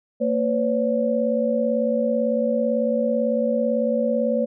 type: tone cluster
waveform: sine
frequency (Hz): 229.8 / 509 / 567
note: A#3 / C5 / C#5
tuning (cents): -25 / -48 / +39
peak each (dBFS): -23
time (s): 0.2-4.46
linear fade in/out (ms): 20
effects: none